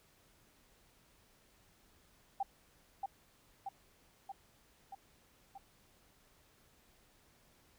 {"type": "tone with echo", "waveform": "sine", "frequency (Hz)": 787, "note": "G5", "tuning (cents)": 7, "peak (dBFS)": -32, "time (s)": [2.4, 2.43], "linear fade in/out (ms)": 5, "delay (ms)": 630, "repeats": 5, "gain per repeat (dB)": -3, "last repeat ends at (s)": 5.58, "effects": ["pink hiss -68 dBFS RMS until 7.78 s"]}